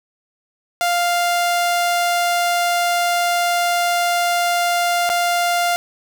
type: tone with dropouts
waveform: sawtooth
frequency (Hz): 698.5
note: F5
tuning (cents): 0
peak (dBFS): -12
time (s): 0.81-5.76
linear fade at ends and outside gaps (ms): 0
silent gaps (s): 5.092-5.099
effects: none